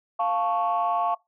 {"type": "chord", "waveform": "sine", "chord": "F augmented", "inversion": "none", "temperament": "equal", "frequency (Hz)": [698.5, 880, 1108.7], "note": ["F5", "A5", "C#6"], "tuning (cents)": [0, 0, 0], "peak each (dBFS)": [-24, -27, -25], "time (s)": [0.19, 1.15], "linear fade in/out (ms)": 10, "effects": ["noise-tail reverb RT60 0.2 s tail -23 dB re dry", "tanh soft clip ceiling -15 dBFS"]}